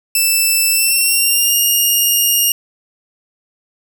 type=tone with pitch glide; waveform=5% pulse; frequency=2647 to 2837 Hz; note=E7 to F7; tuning=+7 to +27 cents; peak=-3 dBFS; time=0.15-2.52 s; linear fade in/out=2 ms; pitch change=+120 cents; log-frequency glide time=0.69-1.57 s; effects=none